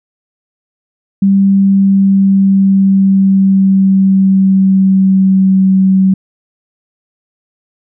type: tone with pitch glide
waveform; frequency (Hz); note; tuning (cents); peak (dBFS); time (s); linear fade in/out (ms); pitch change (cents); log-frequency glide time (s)
sine; 196 to 190.31; G3 to F#3; 0 to +49; -5; 1.22-6.14; 5; -51; 1.43-5.72
effects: none